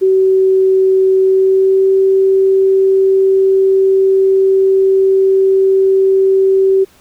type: tone with pitch glide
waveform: sine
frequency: 380 to 384.6 Hz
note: F#4 to G4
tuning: +46 to -33 cents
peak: -7 dBFS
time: 0.01-6.85 s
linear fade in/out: 20 ms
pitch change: +21 cents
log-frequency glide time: 1.21-1.91 s
effects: pink hiss -48 dBFS RMS until 7 s